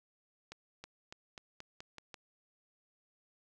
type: accelerating click train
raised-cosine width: 0.2 ms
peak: -29 dBFS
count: 8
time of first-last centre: 0.52-2.142 s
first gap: 320 ms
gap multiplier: 0.89
effects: none